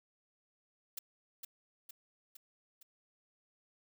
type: noise with echo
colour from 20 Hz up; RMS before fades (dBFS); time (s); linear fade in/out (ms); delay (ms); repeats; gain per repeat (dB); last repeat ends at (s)
blue; -41; 0.97-0.99; 5; 460; 4; -4; 2.83
effects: none

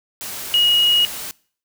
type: tone in noise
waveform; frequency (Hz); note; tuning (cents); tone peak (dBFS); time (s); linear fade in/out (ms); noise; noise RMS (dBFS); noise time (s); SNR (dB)
sine; 2889; F#7; -42; -12; 0.54-1.05; 0; white; -30; 0.21-1.31; +15
effects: noise-tail reverb RT60 0.5 s tail -23 dB re dry

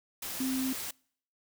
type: tone in noise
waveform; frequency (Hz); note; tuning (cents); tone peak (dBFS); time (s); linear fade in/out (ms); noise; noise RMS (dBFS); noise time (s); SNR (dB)
sine; 261.6; C4; 0; -29; 0.4-0.73; 5; white; -38; 0.22-0.91; +6
effects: noise-tail reverb RT60 0.6 s tail -26 dB re dry

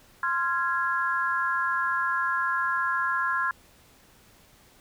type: chord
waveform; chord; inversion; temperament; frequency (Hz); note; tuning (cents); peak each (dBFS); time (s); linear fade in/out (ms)
sine; F minor; second; equal with one note detuned; 1046.5 / 1380.9 / 1661.2; C6 / F6 / Ab6; 0 / -20 / 0; -28; 0.23-3.51; 2
effects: pink hiss -57 dBFS RMS until 4.8 s

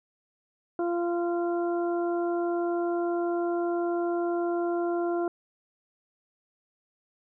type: harmonic tone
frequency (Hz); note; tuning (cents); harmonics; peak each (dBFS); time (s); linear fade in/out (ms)
345.2; F4; -20; 1 / 2 / 3 / 4; -26 / -32 / -41 / -40; 0.79-5.28; 2
effects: none

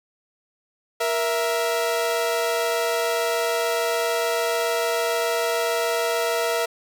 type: tone pair together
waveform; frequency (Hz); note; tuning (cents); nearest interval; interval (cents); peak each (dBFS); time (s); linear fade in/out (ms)
sawtooth; 470 / 661.6; A#4 / E5; +14 / +6; tritone; 592; -20; 1-6.66; 10
effects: none

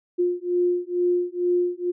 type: beating tone pair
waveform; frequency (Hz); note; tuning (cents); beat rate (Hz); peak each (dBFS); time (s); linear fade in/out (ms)
sine; 353.5 / 355.7; F4 / F4; +21 / +32; 2.2; -23; 0.18-1.92; 20
effects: none

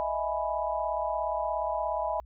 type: chord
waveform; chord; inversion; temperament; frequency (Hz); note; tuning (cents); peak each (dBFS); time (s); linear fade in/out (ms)
sine; E major seventh; third; equal with one note detuned; 622.3 / 659.3 / 835.4 / 987.8; D#5 / E5 / G#5 / B5; 0 / 0 / +10 / 0; -33; 0-2.2; 0
effects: added 60 Hz sine -48 dBFS peak until 2.25 s

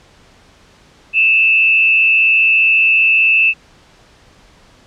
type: tone with frequency modulation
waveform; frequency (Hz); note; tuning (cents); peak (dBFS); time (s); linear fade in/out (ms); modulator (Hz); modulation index
sine; 2637; E7; 0; -8; 1.13-3.54; 50; 121; 0.58
effects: pink hiss -47 dBFS RMS until 4.86 s + low-pass 6000 Hz 12 dB/octave

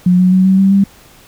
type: tone with pitch steps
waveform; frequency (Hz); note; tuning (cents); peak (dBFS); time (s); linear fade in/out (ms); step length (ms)
sine; 179.9 / 183.26 / 186.67 / 190.16 / 193.71 / 197.32; F#3 / F#3 / F#3 / F#3 / G3 / G3; -48 / -16 / +16 / +48 / -20 / +12; -6; 0.06-0.84; 5; 130
effects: pink hiss -43 dBFS RMS until 1.27 s

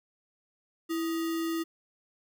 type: tone with sample-and-hold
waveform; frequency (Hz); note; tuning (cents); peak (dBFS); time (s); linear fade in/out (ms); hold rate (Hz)
sine; 329.6; E4; 0; -28; 0.89-1.64; 20; 1575
effects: none

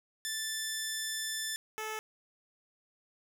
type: tone pair in turn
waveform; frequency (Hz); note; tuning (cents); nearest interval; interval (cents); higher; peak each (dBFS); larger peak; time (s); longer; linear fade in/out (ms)
10% pulse; 1760 / 434.6; A6 / A4; 0 / -21; 2 octaves; 2421; first; -25 / -28; first; 0.25-1.56 / 1.78-1.99; first; 0
effects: 11-bit

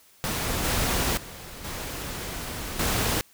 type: noise with level steps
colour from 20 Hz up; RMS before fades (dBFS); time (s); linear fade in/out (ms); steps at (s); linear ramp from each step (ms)
pink; -28 / -25 / -41 / -34 / -25; 0.24-3.21; 0; 0.64 / 1.17 / 1.64 / 2.79; 5
effects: white hiss -57 dBFS RMS until 3.33 s

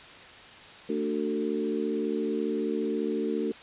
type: harmonic tone with a mistuned harmonic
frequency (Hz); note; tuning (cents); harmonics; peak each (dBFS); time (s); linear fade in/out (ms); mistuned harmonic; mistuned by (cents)
74.7; D2; +30; 3 / 4 / 5 / 6; -32 / -32 / -32 / -32; 0.89-3.52; 5; 4; -19
effects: white hiss -47 dBFS RMS until 3.62 s + resampled to 8000 Hz

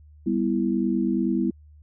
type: chord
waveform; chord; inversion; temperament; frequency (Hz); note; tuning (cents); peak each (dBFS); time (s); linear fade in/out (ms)
sine; E minor; first; just; 197.78 / 247.2 / 329.6; G3 / B3 / E4; +16 / +2 / 0; -25; 0.26-1.51; 10
effects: added 75 Hz sine -47 dBFS peak until 1.82 s

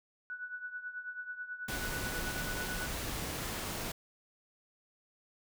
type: tone with tremolo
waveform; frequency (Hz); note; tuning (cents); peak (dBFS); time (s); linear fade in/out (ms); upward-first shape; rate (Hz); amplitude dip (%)
sine; 1480; F#6; 0; -36; 0.3-2.87; 0; triangle; 9.2; 80
type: noise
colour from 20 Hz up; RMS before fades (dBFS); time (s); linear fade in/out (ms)
pink; -38; 1.68-3.92; 5
effects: none

